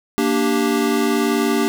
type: chord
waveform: square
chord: G minor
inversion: first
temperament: equal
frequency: 233.1 / 293.7 / 392 Hz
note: Bb3 / D4 / G4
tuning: 0 / 0 / 0 cents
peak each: -21 dBFS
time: 0.18-1.68 s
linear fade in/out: 0 ms
effects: none